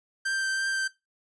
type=tone with vibrato; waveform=45% pulse; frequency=1568 Hz; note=G6; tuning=in tune; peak=-26 dBFS; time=0.25-0.88 s; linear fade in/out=10 ms; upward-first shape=triangle; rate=3 Hz; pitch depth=12 cents each way; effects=noise-tail reverb RT60 0.2 s tail -17 dB re dry + resampled to 22050 Hz